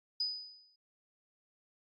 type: tone with exponential decay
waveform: sine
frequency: 4978 Hz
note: D#8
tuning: in tune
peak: -29 dBFS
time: 0.2-0.76 s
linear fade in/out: 5 ms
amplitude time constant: 120 ms
effects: AAC 48 kbps